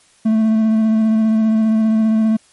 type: tone with vibrato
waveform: triangle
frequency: 220 Hz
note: A3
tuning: in tune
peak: -9 dBFS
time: 0.25-2.37 s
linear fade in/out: 10 ms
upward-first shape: square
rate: 15 Hz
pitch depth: 14 cents each way
effects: white hiss -52 dBFS RMS until 2.52 s + MP3 48 kbps